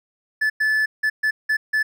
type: tone bursts at uneven times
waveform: triangle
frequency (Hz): 1737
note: A6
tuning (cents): -23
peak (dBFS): -15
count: 6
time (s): 0.41-0.5 / 0.6-0.86 / 1.03-1.1 / 1.23-1.31 / 1.49-1.57 / 1.73-1.83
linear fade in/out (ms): 10
effects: none